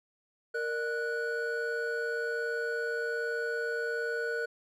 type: tone cluster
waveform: triangle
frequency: 464.6 / 602 / 1475 Hz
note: A#4 / D5 / F#6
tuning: -6 / +43 / -6 cents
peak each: -31 / -39 / -32 dBFS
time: 0.54-4.46 s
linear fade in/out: 10 ms
effects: none